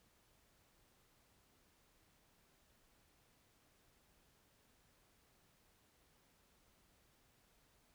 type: silence
effects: pink hiss -73 dBFS RMS until 7.94 s